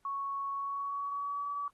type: tone with pitch glide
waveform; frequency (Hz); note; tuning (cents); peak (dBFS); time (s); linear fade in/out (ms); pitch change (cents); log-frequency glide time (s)
sine; 1108.7 to 1144.5; C#6 to D6; 0 to -45; -33; 0.05-1.68; 2; +55; 0.51-1.5
effects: pink hiss -75 dBFS RMS until 1.73 s + AAC 32 kbps